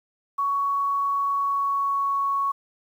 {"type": "tone with pitch glide", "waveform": "sine", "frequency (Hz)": [1118, 1110.3], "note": ["C#6", "C#6"], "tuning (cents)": [14, 2], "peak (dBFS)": -21, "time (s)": [0.38, 2.52], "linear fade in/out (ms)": 10, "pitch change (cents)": -12, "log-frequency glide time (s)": [1.34, 2.35], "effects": ["9-bit"]}